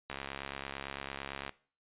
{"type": "click train", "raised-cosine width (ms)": 0.3, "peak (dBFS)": -22, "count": 97, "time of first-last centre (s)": [0.1, 1.493], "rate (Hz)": 68.9, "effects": ["noise-tail reverb RT60 0.4 s tail -19 dB re dry", "resampled to 8000 Hz"]}